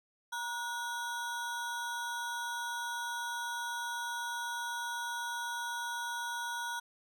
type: ring-modulated tone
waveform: square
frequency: 1200 Hz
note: D6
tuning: 37 cents sharp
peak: -33 dBFS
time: 0.32-6.8 s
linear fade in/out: 10 ms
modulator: 256 Hz
effects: none